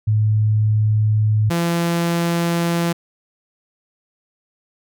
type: tone pair in turn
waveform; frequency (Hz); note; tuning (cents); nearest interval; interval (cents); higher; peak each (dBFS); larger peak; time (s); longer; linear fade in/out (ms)
sine / sawtooth; 107.4 / 170.07; A2 / F3; -41 / -46; minor sixth; 795; second; -13 / -13; neither; 0.07-1.5 / 1.5-2.93; neither; 10
effects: none